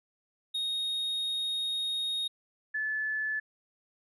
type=tone pair in turn; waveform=triangle / sine; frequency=3729 / 1732.6 Hz; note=A#7 / A6; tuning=0 / -27 cents; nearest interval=octave + minor second; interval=1327 cents; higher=first; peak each=-28 / -29 dBFS; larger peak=first; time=0.54-2.28 / 2.74-3.4 s; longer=first; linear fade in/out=10 ms; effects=resampled to 32000 Hz